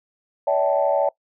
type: tone cluster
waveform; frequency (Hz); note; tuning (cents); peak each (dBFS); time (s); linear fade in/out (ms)
sine; 571 / 644 / 774 / 878; D5 / E5 / G5 / A5; -49 / -41 / -22 / -4; -19 / -22 / -25 / -25; 0.47-1.09; 5
effects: noise-tail reverb RT60 0.1 s tail -21 dB re dry + tanh soft clip ceiling -6 dBFS